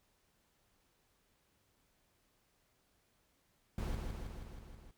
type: noise with echo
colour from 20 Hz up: brown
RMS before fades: -38 dBFS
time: 3.78-3.95 s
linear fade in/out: 2 ms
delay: 160 ms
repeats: 6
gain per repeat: -3 dB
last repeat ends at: 4.91 s
effects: pink hiss -75 dBFS RMS until 4.97 s